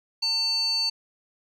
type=tone with band-pass filter; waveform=square; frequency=900 Hz; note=A5; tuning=39 cents sharp; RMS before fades=-25 dBFS; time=0.22-0.9 s; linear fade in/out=10 ms; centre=4600 Hz; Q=9.4; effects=none